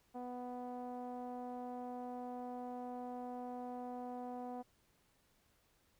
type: tone with low-pass filter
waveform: sawtooth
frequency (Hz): 247.5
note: B3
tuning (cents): +4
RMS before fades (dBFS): -45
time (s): 0.14-4.63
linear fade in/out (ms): 20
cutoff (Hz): 780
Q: 3.3
effects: pink hiss -74 dBFS RMS until 5.99 s